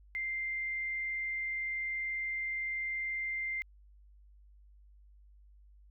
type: tone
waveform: sine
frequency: 2093 Hz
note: C7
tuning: in tune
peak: -33 dBFS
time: 0.15-3.62 s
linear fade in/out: 0 ms
effects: added 50 Hz sine -56 dBFS peak until 5.9 s